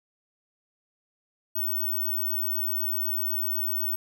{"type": "tone", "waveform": "sine", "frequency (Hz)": 15804, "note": "B9", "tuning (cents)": 0, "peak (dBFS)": -25, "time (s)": [1.55, 3.96], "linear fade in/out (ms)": 10, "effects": []}